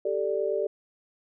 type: chord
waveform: sine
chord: G suspended second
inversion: none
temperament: just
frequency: 392 / 441 / 588 Hz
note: G4 / A4 / D5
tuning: 0 / +4 / +2 cents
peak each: -29 dBFS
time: 0.05-0.67 s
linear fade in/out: 5 ms
effects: none